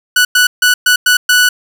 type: tone bursts at uneven times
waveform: sawtooth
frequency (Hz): 1480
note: F#6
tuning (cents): 0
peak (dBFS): -3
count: 6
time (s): 0.16-0.25 / 0.35-0.47 / 0.62-0.74 / 0.86-0.96 / 1.06-1.17 / 1.29-1.49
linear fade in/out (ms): 5
effects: none